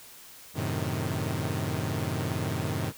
sawtooth chord, F# diminished seventh, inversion none, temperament equal, 92.5 / 110 / 130.81 / 155.56 Hz, F#2 / A2 / C3 / Eb3, 0 / 0 / 0 / 0 cents, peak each -30 dBFS, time 0.54-2.93 s, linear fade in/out 50 ms, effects white hiss -49 dBFS RMS until 2.97 s

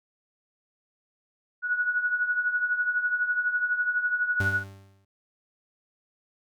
sine tone with tremolo, 1465 Hz, F#6, 18 cents flat, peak -20 dBFS, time 1.62-4.64 s, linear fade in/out 50 ms, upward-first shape triangle, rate 12 Hz, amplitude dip 75%
40% pulse tone with exponential decay, 97.7 Hz, G2, 5 cents flat, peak -24 dBFS, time 4.4-5.05 s, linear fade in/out 5 ms, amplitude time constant 140 ms
effects none

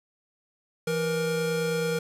square tone pair together, 166.98 / 471.6 Hz, E3 / A#4, +23 / +20 cents, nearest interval octave + tritone, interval 1797 cents, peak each -31 / -27 dBFS, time 0.87-1.99 s, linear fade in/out 5 ms, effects resampled to 32000 Hz + 9-bit

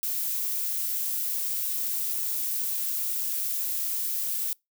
violet noise, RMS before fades -29 dBFS, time 0.03-4.53 s, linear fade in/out 0 ms, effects noise-tail reverb RT60 0.2 s tail -26 dB re dry

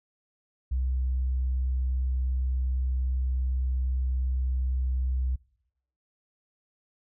sine tone, 64.1 Hz, C2, 35 cents flat, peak -23 dBFS, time 0.71-5.36 s, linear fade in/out 10 ms, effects noise-tail reverb RT60 0.8 s tail -25 dB re dry + tanh soft clip ceiling -21 dBFS

